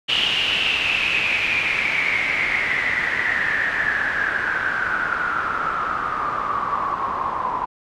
white noise with low-pass filter sweep, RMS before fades -22 dBFS, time 0.08-7.66 s, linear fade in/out 20 ms, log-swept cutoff 3000 to 1000 Hz, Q 9.7, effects none

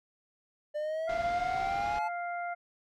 triangle exponential sweep, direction up, 594 to 870 Hz, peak -29 dBFS, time 0.74-2.09 s, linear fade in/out 20 ms
harmonic tone, 698.5 Hz, F5, in tune, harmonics 1 / 2 / 3, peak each -34 / -40 / -44 dBFS, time 1.07-2.55 s, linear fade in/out 20 ms
pink low-pass noise, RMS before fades -44 dBFS, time 1.09-1.99 s, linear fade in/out 5 ms, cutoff 5400 Hz, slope 24 dB/octave
effects none

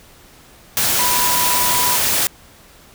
sine tone in noise, 984 Hz, B5, 7 cents flat, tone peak -20 dBFS, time 0.99-1.96 s, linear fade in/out 0 ms, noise white, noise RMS -17 dBFS, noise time 0.77-2.27 s, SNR -6 dB, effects pink hiss -46 dBFS RMS until 2.94 s

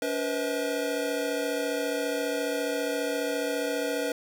square tone cluster, 284.9 / 484.3 / 519 / 641 Hz, C#4 / B4 / C5 / E5, +48 / -34 / -14 / -49 cents, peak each -34 / -31 / -36 / -35 dBFS, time 0.02-4.12 s, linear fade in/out 2 ms, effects none

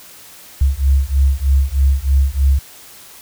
sine beating tone pair, 66.8 / 70 Hz, C2 / C#2, +36 / +18 cents, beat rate 3.2 Hz, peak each -14 dBFS, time 0.61-2.59 s, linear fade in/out 5 ms, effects white hiss -40 dBFS RMS until 3.21 s

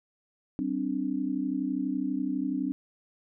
sine chord, G suspended fourth, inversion none, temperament equal with one note detuned, 192.74 / 261.6 / 293.7 Hz, G3 / C4 / D4, -29 / 0 / 0 cents, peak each -35 / -30 / -31 dBFS, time 0.59-2.72 s, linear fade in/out 0 ms, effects none

